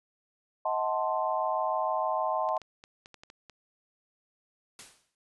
sine chord, D# diminished seventh, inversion none, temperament equal with one note detuned, 633.5 / 740 / 880 / 1046.5 Hz, D#5 / F#5 / A5 / C6, +31 / 0 / 0 / 0 cents, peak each -31 / -33 / -32 / -32 dBFS, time 0.65-2.58 s, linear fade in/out 5 ms
clicks, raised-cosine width 0.2 ms, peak -31 dBFS, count 9, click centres 2.489 / 2.568 / 2.617 / 2.839 / 3.059 / 3.143 / 3.235 / 3.301 / 3.497 s
white noise with exponential decay, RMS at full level -43 dBFS, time 4.79-5.15 s, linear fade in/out 1 ms, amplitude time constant 77 ms
effects resampled to 24000 Hz

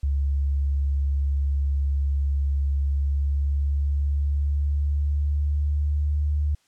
sine tone with pitch glide, 69.9 to 73.76 Hz, C#2 to D2, +15 to +8 cents, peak -20 dBFS, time 0.03-6.55 s, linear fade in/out 5 ms, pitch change +93 cents, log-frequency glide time 2.77-6.24 s, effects white hiss -65 dBFS RMS until 6.67 s + low-pass 8000 Hz 12 dB/octave

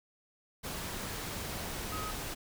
sine tone in noise, 1265 Hz, D#6, 28 cents sharp, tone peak -39 dBFS, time 1.91-2.12 s, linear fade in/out 20 ms, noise pink, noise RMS -39 dBFS, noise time 0.63-2.35 s, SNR -3 dB, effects none

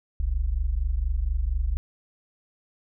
sine tone pair together, 41.21 / 65.41 Hz, E1 / C2, 0 / 0 cents, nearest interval minor sixth, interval 800 cents, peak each -25 dBFS, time 0.2-1.77 s, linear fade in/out 0 ms, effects none

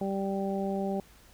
harmonic tone, 195.4 Hz, G3, 5 cents flat, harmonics 1 / 2 / 3 / 4, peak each -31 / -34 / -36 / -37 dBFS, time 0.01-1 s, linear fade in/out 2 ms, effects added 53 Hz sine -58 dBFS peak until 1.33 s + pink hiss -58 dBFS RMS until 1.33 s

